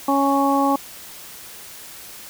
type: harmonic tone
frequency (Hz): 277.2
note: C#4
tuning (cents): 0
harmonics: 1 / 2 / 3 / 4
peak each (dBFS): -19 / -24 / -20 / -22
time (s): 0.08-0.76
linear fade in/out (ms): 5
effects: white hiss -39 dBFS RMS until 2.29 s